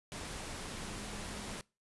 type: tone in noise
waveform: sine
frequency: 207.7 Hz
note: G#3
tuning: in tune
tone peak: -50 dBFS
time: 0.74-1.55 s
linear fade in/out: 0 ms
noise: pink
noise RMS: -43 dBFS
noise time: 0.12-1.61 s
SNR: -10 dB
effects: noise-tail reverb RT60 0.3 s tail -24 dB re dry + resampled to 24000 Hz